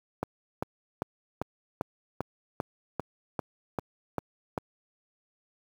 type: click train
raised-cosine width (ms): 1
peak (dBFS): -15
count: 12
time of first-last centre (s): 0.23-4.578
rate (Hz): 2.53
effects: high-pass 80 Hz 12 dB/octave + 8-bit